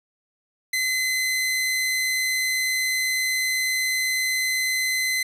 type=tone; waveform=sawtooth; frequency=2042 Hz; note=C7; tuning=43 cents flat; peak=-18 dBFS; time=0.73-5.23 s; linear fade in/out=5 ms; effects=resampled to 32000 Hz